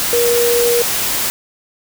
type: tone in noise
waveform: sine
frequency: 476.5 Hz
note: A#4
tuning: 38 cents sharp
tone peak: -12 dBFS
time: 0.13-0.82 s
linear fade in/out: 0 ms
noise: white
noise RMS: -18 dBFS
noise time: 0-1.3 s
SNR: +3 dB
effects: none